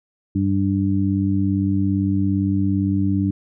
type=harmonic tone; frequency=97.6 Hz; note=G2; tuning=7 cents flat; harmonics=1 / 2 / 3; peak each=-21 / -21 / -21 dBFS; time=0.35-3.31 s; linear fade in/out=5 ms; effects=none